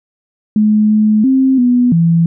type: tone with pitch steps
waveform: sine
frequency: 212.9 / 214.1 / 264.3 / 245.8 / 167 Hz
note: G#3 / A3 / C4 / B3 / E3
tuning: +43 / -47 / +18 / -8 / +23 cents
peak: -7 dBFS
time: 0.56-2.26 s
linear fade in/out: 2 ms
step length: 340 ms
effects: none